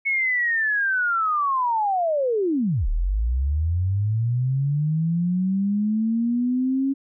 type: linear two-way sweep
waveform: sine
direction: down then up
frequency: 2212 to 35.37 to 275.1 Hz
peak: -19 dBFS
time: 0.05-6.94 s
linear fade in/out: 20 ms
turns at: 2.88 s
effects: none